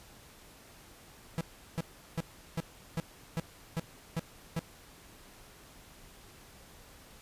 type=tone bursts; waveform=45% pulse; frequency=164.81 Hz; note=E3; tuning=in tune; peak=-30 dBFS; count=9; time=1.38-4.592 s; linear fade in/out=0 ms; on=28 ms; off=370 ms; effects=pink hiss -55 dBFS RMS until 7.21 s + resampled to 32000 Hz

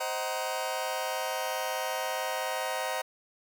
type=chord; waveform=sawtooth; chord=C half-diminished seventh; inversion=none; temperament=just; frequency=523.3 / 627.9 / 753.5 / 941.9 Hz; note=C5 / Eb5 / Gb5 / Bb5; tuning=0 / +16 / +31 / +18 cents; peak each=-32 dBFS; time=0-3.02 s; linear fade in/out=10 ms; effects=none

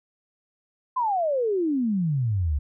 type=exponential sweep; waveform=sine; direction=down; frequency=1046.5 to 67.5 Hz; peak=-21 dBFS; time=0.96-2.59 s; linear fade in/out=10 ms; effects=none

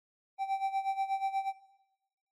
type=tone with tremolo; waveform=triangle; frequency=778 Hz; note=G5; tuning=13 cents flat; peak=-25 dBFS; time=0.38-1.53 s; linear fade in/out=50 ms; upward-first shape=sine; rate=8.3 Hz; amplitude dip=80%; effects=noise-tail reverb RT60 1.0 s tail -18 dB re dry + AAC 48 kbps

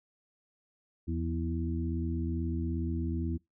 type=harmonic tone with a mistuned harmonic; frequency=82.41 Hz; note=E2; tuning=in tune; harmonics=1 / 2 / 3 / 4; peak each=-32 / -38 / -37 / -38 dBFS; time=1.07-3.38 s; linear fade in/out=20 ms; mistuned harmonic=2; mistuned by=+61 cents; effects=noise-tail reverb RT60 0.2 s tail -25 dB re dry

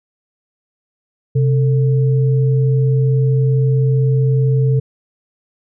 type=tone pair together; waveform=sine; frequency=132.2 / 444.4 Hz; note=C3 / A4; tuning=+18 / +17 cents; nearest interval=octave + major sixth; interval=2099 cents; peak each=-11 / -22 dBFS; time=1.35-4.8 s; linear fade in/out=10 ms; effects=none

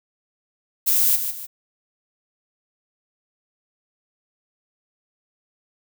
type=noise with echo; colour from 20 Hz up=violet; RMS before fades=-18 dBFS; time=0.86-1.17 s; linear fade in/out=20 ms; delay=150 ms; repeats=2; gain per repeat=-8 dB; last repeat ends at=1.47 s; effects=none

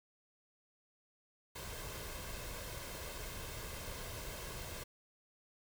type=noise with comb filter; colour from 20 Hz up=pink; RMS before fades=-45 dBFS; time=1.55-4.84 s; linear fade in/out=10 ms; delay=1.9 ms; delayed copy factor=+0.5; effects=none

